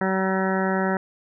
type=harmonic tone; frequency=190 Hz; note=F#3; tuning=46 cents sharp; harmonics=1 / 2 / 3 / 4 / 5 / 7 / 8 / 9 / 10; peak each=-24 / -27 / -29 / -30 / -31 / -32 / -33 / -34 / -34 dBFS; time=0.01-0.97 s; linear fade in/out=2 ms; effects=none